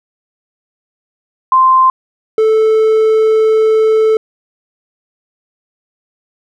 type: tone pair in turn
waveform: sine / triangle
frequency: 1043 / 438.5 Hz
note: C6 / A4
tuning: -6 / -6 cents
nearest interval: octave + minor third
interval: 1500 cents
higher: first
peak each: -5 dBFS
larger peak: neither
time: 1.52-1.9 / 2.38-4.17 s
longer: second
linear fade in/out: 2 ms
effects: none